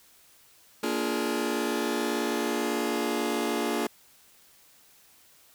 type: chord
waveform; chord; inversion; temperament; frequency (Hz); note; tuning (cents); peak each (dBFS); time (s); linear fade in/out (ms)
sawtooth; Bb dominant seventh; none; just; 233.1 / 291.4 / 349.6 / 419.5; Bb3 / D4 / F4 / Ab4; 0 / -13 / +2 / +17; -28; 0.83-3.87; 5
effects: white hiss -58 dBFS RMS until 5.54 s